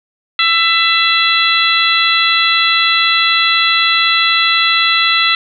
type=harmonic tone with a mistuned harmonic; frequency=667 Hz; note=E5; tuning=20 cents sharp; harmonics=2 / 3 / 4 / 5 / 6; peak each=-16 / -16 / -16 / -16 / -16 dBFS; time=0.39-5.35 s; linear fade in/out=2 ms; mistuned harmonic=5; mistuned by=+20 cents; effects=none